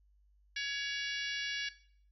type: harmonic tone with a mistuned harmonic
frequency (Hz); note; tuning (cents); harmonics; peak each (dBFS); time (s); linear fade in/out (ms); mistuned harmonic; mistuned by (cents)
566; C#5; +36; 3 / 4 / 5 / 6 / 7 / 8 / 9 / 10; -39 / -41 / -43 / -45 / -46 / -47 / -48 / -49; 0.56-1.69; 5; 3; -23
effects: noise-tail reverb RT60 0.6 s tail -17 dB re dry + added 50 Hz sine -64 dBFS peak until 2.11 s